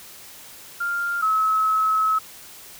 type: tone pair in turn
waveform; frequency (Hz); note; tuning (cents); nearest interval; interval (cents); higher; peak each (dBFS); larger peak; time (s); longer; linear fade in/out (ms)
sine; 1396.9 / 1289.7; F6 / E6; 0 / -38; minor second; 138; first; -22 / -17; second; 0.8-1.22 / 1.22-2.19; second; 10
effects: white hiss -43 dBFS RMS until 2.79 s